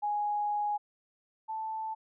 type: tone pair in turn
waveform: sine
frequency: 830.6 / 880 Hz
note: G#5 / A5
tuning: 0 / 0 cents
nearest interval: minor second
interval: 100 cents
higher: second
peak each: -28 / -33 dBFS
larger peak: first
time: 0.02-0.78 / 1.48-1.95 s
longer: first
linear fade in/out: 20 ms
effects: none